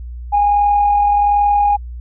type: tone with amplitude modulation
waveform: sine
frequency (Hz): 820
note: G#5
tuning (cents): -22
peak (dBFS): -8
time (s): 0.32-1.77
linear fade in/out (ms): 20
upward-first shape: sine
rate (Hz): 41.3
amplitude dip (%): 30
effects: tanh soft clip ceiling -5 dBFS + added 60 Hz sine -26 dBFS peak until 2 s